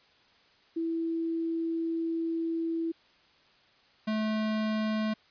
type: tone pair in turn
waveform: sine / square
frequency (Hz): 329.6 / 216.6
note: E4 / A3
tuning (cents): 0 / -27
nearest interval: perfect fifth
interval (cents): 727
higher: first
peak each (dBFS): -28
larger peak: neither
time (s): 0.76-2.92 / 4.07-5.14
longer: first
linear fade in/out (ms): 10
effects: white hiss -62 dBFS RMS until 5.3 s + resampled to 11025 Hz